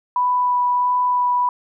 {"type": "tone with vibrato", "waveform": "sine", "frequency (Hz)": 987.8, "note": "B5", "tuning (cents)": 0, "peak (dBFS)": -15, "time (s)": [0.16, 1.49], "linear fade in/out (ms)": 2, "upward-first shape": "sine", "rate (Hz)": 1.5, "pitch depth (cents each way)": 8, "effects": []}